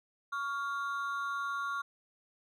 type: ring-modulated tone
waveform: triangle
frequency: 1259 Hz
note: D#6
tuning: 20 cents sharp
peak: -28 dBFS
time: 0.32-1.82 s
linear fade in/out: 10 ms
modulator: 139 Hz
effects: none